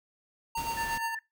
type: tone with tremolo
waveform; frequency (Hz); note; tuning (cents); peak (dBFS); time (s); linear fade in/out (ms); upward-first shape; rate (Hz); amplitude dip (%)
square; 920; A#5; -23; -30; 0.55-1.15; 5; sine; 8.5; 60
type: noise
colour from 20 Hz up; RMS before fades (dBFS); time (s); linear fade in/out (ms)
pink; -41; 0.57-0.98; 5
type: tone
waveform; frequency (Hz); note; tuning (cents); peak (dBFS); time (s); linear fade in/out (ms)
sine; 1766; A6; +6; -35; 0.77-1.19; 2
effects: noise-tail reverb RT60 0.2 s tail -21 dB re dry